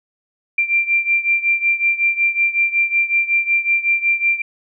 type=beating tone pair; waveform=sine; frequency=2365 / 2370.4 Hz; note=D7 / D7; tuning=+12 / +15 cents; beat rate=5.4 Hz; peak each=-16 / -19 dBFS; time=0.58-4.42 s; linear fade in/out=5 ms; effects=none